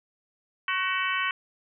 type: harmonic tone with a mistuned harmonic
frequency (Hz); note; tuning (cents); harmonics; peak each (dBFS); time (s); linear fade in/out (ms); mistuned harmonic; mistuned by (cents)
377.3; F#4; +34; 3 / 4 / 5 / 6 / 7 / 8; -30 / -31 / -32 / -33 / -33 / -34; 0.68-1.31; 2; 3; -40
effects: none